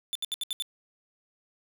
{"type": "tone bursts", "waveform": "45% pulse", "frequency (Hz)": 3529, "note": "A7", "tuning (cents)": 4, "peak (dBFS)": -29, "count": 6, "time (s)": [0.13, 0.623], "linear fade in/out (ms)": 0, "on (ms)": 23, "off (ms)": 71, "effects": []}